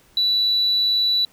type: tone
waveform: sine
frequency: 3951 Hz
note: B7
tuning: in tune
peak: -15 dBFS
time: 0.17-1.25 s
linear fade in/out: 2 ms
effects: tanh soft clip ceiling -12 dBFS + pink hiss -55 dBFS RMS until 1.32 s